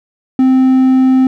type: tone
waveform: triangle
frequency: 260.4 Hz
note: C4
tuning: 8 cents flat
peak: -4 dBFS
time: 0.39-1.27 s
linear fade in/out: 2 ms
effects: none